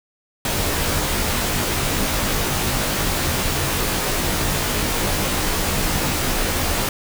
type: noise with comb filter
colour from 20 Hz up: pink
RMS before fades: -21 dBFS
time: 0.45-6.89 s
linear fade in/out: 2 ms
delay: 18 ms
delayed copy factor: -0.9
effects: none